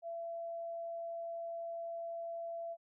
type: tone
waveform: sine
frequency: 673 Hz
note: E5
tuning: 36 cents sharp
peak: -39 dBFS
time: 0.02-2.77 s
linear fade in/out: 50 ms
effects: none